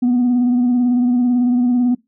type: tone with vibrato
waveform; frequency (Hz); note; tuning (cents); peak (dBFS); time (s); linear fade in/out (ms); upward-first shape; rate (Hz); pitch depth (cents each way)
sine; 245.7; B3; -9; -10; 0.02-1.95; 10; sine; 18; 37
effects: noise-tail reverb RT60 0.2 s tail -23 dB re dry + tanh soft clip ceiling -10 dBFS